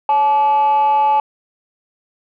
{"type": "tone with frequency modulation", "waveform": "sine", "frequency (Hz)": 861, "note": "A5", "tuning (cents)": -38, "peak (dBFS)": -9, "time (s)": [0.09, 1.2], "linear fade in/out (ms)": 2, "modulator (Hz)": 306, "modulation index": 0.31, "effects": ["tanh soft clip ceiling -9 dBFS"]}